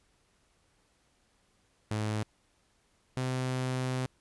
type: tone pair in turn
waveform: sawtooth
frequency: 107.1 / 128.55 Hz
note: A2 / C3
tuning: -46 / -30 cents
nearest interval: minor third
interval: 316 cents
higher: second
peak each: -26 dBFS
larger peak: neither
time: 1.91-2.23 / 3.17-4.06 s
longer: second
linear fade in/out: 0 ms
effects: pink hiss -70 dBFS RMS until 4.2 s + resampled to 24000 Hz